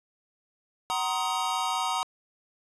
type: chord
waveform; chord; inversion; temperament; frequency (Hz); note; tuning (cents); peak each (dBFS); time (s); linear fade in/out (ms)
square; C half-diminished seventh; second; just; 753.5 / 941.9 / 1046.5 / 1255.8; Gb5 / Bb5 / C6 / Eb6; +31 / +18 / 0 / +16; -33 / -31 / -36 / -33; 0.9-2.03; 0
effects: resampled to 24000 Hz + 9-bit